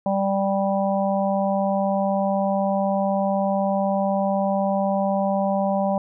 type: harmonic tone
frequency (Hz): 196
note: G3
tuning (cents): 0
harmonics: 1 / 3 / 4 / 5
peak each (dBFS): -23 / -23 / -25 / -31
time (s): 0.06-5.98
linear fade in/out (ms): 2
effects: none